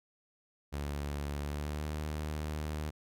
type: tone with pitch glide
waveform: sawtooth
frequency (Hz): 72.1 to 76.17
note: D2 to D#2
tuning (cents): -31 to -36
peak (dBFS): -31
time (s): 0.72-2.91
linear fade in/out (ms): 20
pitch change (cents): +95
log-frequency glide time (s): 1.39-1.91
effects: none